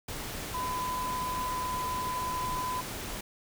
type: tone in noise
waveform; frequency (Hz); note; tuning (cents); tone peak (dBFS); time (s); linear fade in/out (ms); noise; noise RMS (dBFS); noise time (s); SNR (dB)
sine; 1006; B5; +32; -31; 0.54-2.81; 5; pink; -38; 0.08-3.21; +4
effects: none